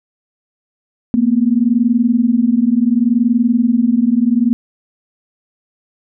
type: tone pair together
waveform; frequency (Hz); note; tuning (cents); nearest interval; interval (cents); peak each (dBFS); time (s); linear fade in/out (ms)
sine; 226.8 / 247.5; A#3 / B3; -47 / +4; major second; 151; -13; 1.14-4.53; 0
effects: none